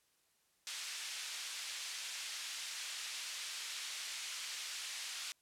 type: band-pass noise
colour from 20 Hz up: pink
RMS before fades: -44 dBFS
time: 0.67-5.32 s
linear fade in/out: 0 ms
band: 2600 to 7900 Hz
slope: 12 dB/octave
effects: white hiss -75 dBFS RMS until 5.41 s + low-pass 12000 Hz 12 dB/octave